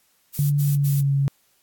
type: noise bursts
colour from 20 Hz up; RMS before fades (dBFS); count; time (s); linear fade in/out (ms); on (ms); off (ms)
violet; -31; 3; 0.33-1.018; 20; 180; 74
type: tone with pitch glide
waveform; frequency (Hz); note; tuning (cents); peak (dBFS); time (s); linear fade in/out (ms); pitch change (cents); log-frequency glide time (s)
sine; 144.3 to 138.9; D3 to C#3; -30 to +4; -17; 0.39-1.28; 0; -66; 0.59-1.14
effects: white hiss -63 dBFS RMS until 1.62 s + AAC 64 kbps